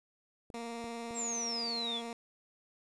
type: clicks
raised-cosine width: 2 ms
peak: -35 dBFS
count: 3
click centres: 0.502 / 0.842 / 1.109 s
type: tone with vibrato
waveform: 15% pulse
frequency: 233.1 Hz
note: A#3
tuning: in tune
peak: -33 dBFS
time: 0.54-2.13 s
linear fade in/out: 2 ms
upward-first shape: triangle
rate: 20 Hz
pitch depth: 27 cents each way
type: exponential sweep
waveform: sine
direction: down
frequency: 7720 to 3289 Hz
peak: -34 dBFS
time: 1.14-2.02 s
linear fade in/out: 50 ms
effects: resampled to 22050 Hz + 10-bit